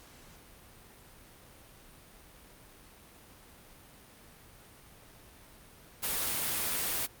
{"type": "noise", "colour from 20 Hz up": "white", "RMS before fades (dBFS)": -32, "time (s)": [6.02, 7.07], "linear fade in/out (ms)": 20, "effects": ["pink hiss -55 dBFS RMS until 7.2 s", "Opus 48 kbps"]}